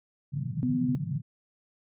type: band-pass noise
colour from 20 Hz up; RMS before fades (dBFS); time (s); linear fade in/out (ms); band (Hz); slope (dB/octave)
white; -32; 0.32-1.22; 20; 120 to 170; 48
type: tone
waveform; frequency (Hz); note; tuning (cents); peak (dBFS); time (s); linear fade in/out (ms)
sine; 249.7; B3; +19; -25; 0.63-0.95; 0
effects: none